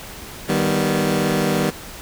20% pulse chord, Eb augmented, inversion none, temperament equal with one note detuned, 155.56 / 196 / 244.8 Hz, Eb3 / G3 / B3, 0 / 0 / -15 cents, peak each -17 / -16 / -18 dBFS, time 0.48-1.71 s, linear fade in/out 20 ms, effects pink hiss -36 dBFS RMS until 2.01 s

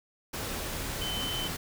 sine tone in noise, 3057 Hz, G7, 44 cents flat, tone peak -33 dBFS, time 1.01-1.48 s, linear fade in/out 10 ms, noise pink, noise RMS -35 dBFS, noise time 0.33-1.57 s, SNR -1 dB, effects none

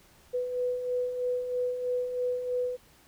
sine beating tone pair, 493.9 / 497 Hz, B4 / B4, 0 / +11 cents, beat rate 3.1 Hz, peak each -37 / -28 dBFS, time 0.33-2.77 s, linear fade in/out 20 ms, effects pink hiss -59 dBFS RMS until 3.07 s

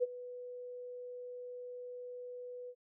sine tone with ADSR envelope, 493.9 Hz, B4, in tune, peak -26 dBFS, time 0-2.75 s, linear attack 30 ms, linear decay 27 ms, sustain -17 dB, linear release 60 ms, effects none

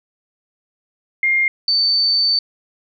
sine tone pair in turn, 2120 / 4548 Hz, C7 / C#8, +22 / +44 cents, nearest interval octave + minor second, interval 1322 cents, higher second, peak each -13 dBFS, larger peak neither, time 1.23-1.48 / 1.68-2.39 s, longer second, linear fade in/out 2 ms, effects none

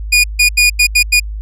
sawtooth tone bursts at uneven times, 2448 Hz, D#7, 29 cents flat, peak -3 dBFS, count 6, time 0.12-0.24 / 0.39-0.49 / 0.57-0.7 / 0.79-0.87 / 0.95-1.03 / 1.12-1.2 s, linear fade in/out 10 ms, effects added 52 Hz sine -20 dBFS peak until 1.41 s + low-pass 12000 Hz 12 dB/octave

